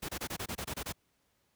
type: noise bursts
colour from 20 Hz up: pink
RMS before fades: -37 dBFS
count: 10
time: 0.02-0.925 s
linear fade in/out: 10 ms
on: 68 ms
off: 25 ms
effects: pink hiss -74 dBFS RMS until 1.55 s + high-pass 60 Hz 12 dB/octave